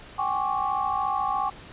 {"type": "tone cluster", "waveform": "sine", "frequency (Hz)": [769, 823, 1092, 1155], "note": ["G5", "G#5", "C#6", "D6"], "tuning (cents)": [-33, -16, -26, -29], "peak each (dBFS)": -29, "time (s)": [0.18, 1.5], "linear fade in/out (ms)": 10, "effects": ["pink hiss -45 dBFS RMS until 1.72 s", "resampled to 8000 Hz"]}